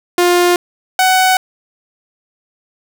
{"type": "tone pair in turn", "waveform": "sawtooth", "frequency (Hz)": [353, 748], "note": ["F4", "F#5"], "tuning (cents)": [19, 19], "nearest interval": "octave + minor second", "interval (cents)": 1300, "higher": "second", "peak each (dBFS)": -5, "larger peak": "neither", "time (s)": [[0.18, 0.56], [0.99, 1.37]], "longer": "neither", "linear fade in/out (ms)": 2, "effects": []}